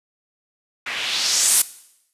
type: noise with low-pass filter sweep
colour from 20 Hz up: blue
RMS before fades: -20 dBFS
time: 0.86-1.62 s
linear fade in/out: 5 ms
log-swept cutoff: 2000 to 11000 Hz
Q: 2.2
effects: noise-tail reverb RT60 0.8 s tail -18 dB re dry + resampled to 32000 Hz